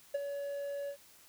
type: tone with ADSR envelope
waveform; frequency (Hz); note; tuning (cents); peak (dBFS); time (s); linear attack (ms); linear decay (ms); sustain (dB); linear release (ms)
triangle; 566; C#5; +36; -26; 0.14-0.97; 9; 23; -8; 85
effects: white hiss -60 dBFS RMS until 1.28 s